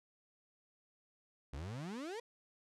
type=exponential sweep; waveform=35% pulse; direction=up; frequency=63 to 491.1 Hz; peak=-40 dBFS; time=1.53-2.2 s; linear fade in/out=5 ms; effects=low-pass 8000 Hz 12 dB/octave